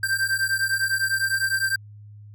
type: beating tone pair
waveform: square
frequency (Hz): 1568 / 1577.9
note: G6 / G6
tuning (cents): 0 / +11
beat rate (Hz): 9.9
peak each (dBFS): -25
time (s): 0.03-1.76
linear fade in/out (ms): 5
effects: added 104 Hz sine -41 dBFS peak until 2.34 s